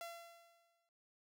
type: tone with exponential decay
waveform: sawtooth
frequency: 680 Hz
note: F5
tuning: 46 cents flat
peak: -40 dBFS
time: 0.01-0.89 s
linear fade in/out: 1 ms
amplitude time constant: 190 ms
effects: none